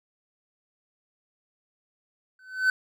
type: tone with exponential growth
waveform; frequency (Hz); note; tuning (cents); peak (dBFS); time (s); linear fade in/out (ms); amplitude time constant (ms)
triangle; 1518; F#6; +44; -14; 2.39-2.7; 2; 67
effects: none